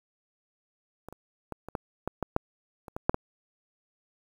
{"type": "clicks", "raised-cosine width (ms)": 1, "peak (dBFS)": [-27, -29, -21, -25, -16, -16, -15, -9, -28, -20, -6, -13], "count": 12, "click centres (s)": [1.086, 1.126, 1.523, 1.686, 1.752, 2.076, 2.227, 2.364, 2.882, 2.965, 3.095, 3.144], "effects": ["8-bit"]}